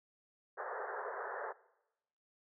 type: band-pass noise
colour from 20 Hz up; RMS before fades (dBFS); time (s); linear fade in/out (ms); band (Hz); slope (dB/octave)
pink; -42; 0.57-1.53; 20; 400 to 1800; 96
effects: noise-tail reverb RT60 0.9 s tail -20 dB re dry